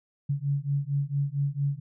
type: beating tone pair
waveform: sine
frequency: 139.2 / 143.6 Hz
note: C#3 / D3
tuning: +8 / -39 cents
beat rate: 4.4 Hz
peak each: -28 dBFS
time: 0.29-1.8 s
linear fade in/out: 10 ms
effects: none